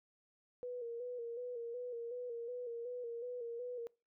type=tone with vibrato; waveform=sine; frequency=480.1 Hz; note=B4; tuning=49 cents flat; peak=-40 dBFS; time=0.63-3.87 s; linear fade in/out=0 ms; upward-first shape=square; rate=2.7 Hz; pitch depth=47 cents each way; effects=noise-tail reverb RT60 0.3 s tail -24 dB re dry